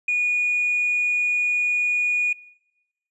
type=tone with hard clipping; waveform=sine; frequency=2453 Hz; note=D#7; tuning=25 cents flat; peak=-19 dBFS; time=0.08-2.33 s; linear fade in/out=5 ms; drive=1 dB; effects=noise-tail reverb RT60 1.0 s tail -22 dB re dry + resampled to 24000 Hz